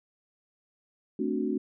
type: chord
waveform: sine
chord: D dominant seventh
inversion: second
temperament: equal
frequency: 220 / 261.6 / 293.7 / 370 Hz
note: A3 / C4 / D4 / F#4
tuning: 0 / 0 / 0 / 0 cents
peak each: -32 dBFS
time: 1.19-1.58 s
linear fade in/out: 5 ms
effects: none